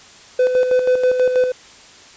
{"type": "tone with tremolo", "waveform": "triangle", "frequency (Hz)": 505, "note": "B4", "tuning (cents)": 39, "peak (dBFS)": -9, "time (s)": [0.39, 1.52], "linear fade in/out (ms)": 5, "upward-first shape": "square", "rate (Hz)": 6.2, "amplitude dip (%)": 50, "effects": ["white hiss -43 dBFS RMS until 2.16 s", "resampled to 16000 Hz"]}